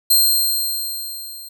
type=tone with level ramp; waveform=10% pulse; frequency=4181 Hz; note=C8; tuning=2 cents flat; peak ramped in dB=-3 to -27 dBFS; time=0.1-1.49 s; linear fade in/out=10 ms; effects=none